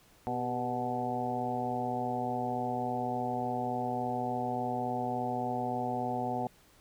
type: harmonic tone with a mistuned harmonic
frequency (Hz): 123.47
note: B2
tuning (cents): 0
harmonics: 1 / 2 / 3 / 4 / 5 / 6 / 7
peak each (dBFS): -41 / -37 / -42 / -40 / -42 / -34 / -39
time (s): 0.27-6.47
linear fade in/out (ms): 0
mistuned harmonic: 3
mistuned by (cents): +64
effects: pink hiss -62 dBFS RMS until 6.8 s